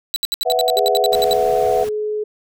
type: tone bursts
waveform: 40% pulse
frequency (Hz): 3951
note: B7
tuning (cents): 0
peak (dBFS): -16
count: 14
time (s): 0.14-1.331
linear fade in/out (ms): 0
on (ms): 21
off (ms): 69
type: chord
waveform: sine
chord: B suspended fourth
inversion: none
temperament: equal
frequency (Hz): 493.9 / 659.3 / 740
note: B4 / E5 / F#5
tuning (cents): 0 / 0 / 0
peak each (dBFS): -19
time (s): 0.45-1.85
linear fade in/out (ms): 20
type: tone with pitch glide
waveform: sine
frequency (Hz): 415.3 to 424.3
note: G#4 to G#4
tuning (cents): 0 to +37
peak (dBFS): -19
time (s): 0.76-2.24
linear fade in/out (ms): 10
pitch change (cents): +37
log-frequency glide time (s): 0.89-1.42
type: noise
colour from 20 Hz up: pink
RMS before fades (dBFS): -35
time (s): 1.12-1.89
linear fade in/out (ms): 2
effects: none